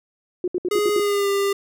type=tone bursts; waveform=sine; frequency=359.4 Hz; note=F4; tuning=50 cents sharp; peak=-19 dBFS; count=6; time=0.44-0.998 s; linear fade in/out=2 ms; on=38 ms; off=66 ms
type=tone with pitch glide; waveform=square; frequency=415.3 to 398.4 Hz; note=G#4 to G4; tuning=0 to +28 cents; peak=-19 dBFS; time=0.71-1.53 s; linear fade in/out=5 ms; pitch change=-72 cents; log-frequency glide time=0.94-1.29 s
effects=none